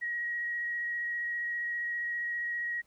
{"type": "tone with vibrato", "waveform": "sine", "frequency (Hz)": 1900, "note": "A#6", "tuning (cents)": 33, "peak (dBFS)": -31, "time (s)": [0.01, 2.82], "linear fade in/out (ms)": 20, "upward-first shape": "square", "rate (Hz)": 15, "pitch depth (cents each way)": 8, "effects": ["pink hiss -70 dBFS RMS until 2.86 s"]}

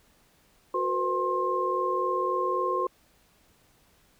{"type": "tone cluster", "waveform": "sine", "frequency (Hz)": [366.3, 464.3, 508, 1062], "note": ["F#4", "A#4", "B4", "C6"], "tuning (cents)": [-17, -7, 49, 25], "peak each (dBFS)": [-30, -36, -31, -27], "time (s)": [0.74, 2.87], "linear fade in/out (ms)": 5, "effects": ["pink hiss -63 dBFS RMS until 4.19 s"]}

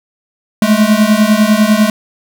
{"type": "beating tone pair", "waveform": "square", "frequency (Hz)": [208.7, 218.7], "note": ["G#3", "A3"], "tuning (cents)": [9, -10], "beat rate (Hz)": 10, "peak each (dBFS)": -11, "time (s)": [0.62, 1.9], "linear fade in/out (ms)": 2, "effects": []}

